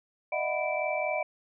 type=tone cluster; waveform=sine; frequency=610 / 654 / 736 / 991 / 2328 Hz; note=D#5 / E5 / F#5 / B5 / D7; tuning=-34 / -14 / -9 / +6 / -16 cents; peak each=-31 / -35 / -34 / -39 / -33 dBFS; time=0.32-1.23 s; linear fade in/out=5 ms; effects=none